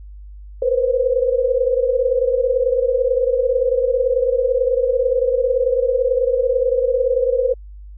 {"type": "tone cluster", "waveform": "sine", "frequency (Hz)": [477.7, 509, 527], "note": ["A#4", "C5", "C5"], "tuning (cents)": [42, -48, 12], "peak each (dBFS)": -19, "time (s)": [0.62, 7.54], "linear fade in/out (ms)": 5, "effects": ["added 50 Hz sine -34 dBFS peak until 7.97 s"]}